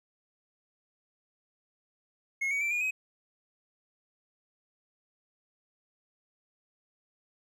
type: tone with pitch steps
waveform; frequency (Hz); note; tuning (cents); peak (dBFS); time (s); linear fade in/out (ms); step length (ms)
triangle; 2168 / 2254 / 2342 / 2435 / 2531; C#7 / C#7 / D7 / D#7 / D#7; -39 / +28 / -5 / -38 / +29; -26; 2.41-2.91; 10; 100
effects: none